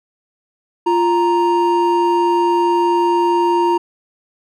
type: tone pair together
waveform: triangle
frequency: 347.7 / 932.3 Hz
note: F4 / A#5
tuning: -8 / 0 cents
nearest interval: octave + perfect fourth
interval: 1708 cents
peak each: -13 dBFS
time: 0.86-3.78 s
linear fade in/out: 10 ms
effects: none